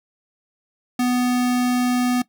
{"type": "tone", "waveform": "square", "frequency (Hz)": 247.8, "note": "B3", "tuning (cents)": 6, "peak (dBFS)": -18, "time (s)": [0.99, 2.22], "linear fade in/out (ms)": 5, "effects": ["noise-tail reverb RT60 0.1 s tail -18 dB re dry"]}